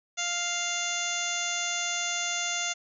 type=harmonic tone with a mistuned harmonic; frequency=698.5 Hz; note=F5; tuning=in tune; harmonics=1 / 2 / 3 / 4 / 5 / 6 / 7 / 8 / 9 / 10; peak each=-38 / -37 / -35 / -36 / -36 / -43 / -44 / -44 / -34 / -36 dBFS; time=0.17-2.74 s; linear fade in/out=20 ms; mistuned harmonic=10; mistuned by=-36 cents; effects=none